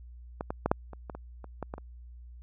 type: clicks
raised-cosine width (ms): 1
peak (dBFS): -19 / -18 / -12 / -8 / -29 / -24 / -26 / -30 / -20 / -22 / -28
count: 11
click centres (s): 0.409 / 0.505 / 0.66 / 0.715 / 0.933 / 1.098 / 1.15 / 1.443 / 1.627 / 1.739 / 1.781
effects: added 60 Hz sine -45 dBFS peak until 2.42 s